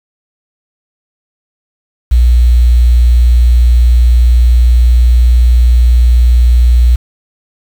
sine tone with quantisation, 60.1 Hz, B1, 46 cents flat, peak -3 dBFS, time 2.11-6.96 s, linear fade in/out 10 ms, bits 5, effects none

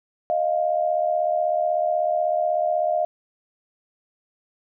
sine tone pair together, 622.3 / 698.5 Hz, D#5 / F5, 0 / 0 cents, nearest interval major second, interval 200 cents, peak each -22 dBFS, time 0.3-3.05 s, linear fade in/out 0 ms, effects none

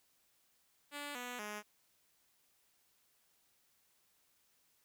5% pulse tone with pitch steps, 289.4 / 246.2 / 209.4 Hz, D4 / B3 / G#3, -25 / -5 / +15 cents, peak -31 dBFS, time 0.91-1.63 s, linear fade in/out 50 ms, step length 240 ms, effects white hiss -74 dBFS RMS until 4.84 s

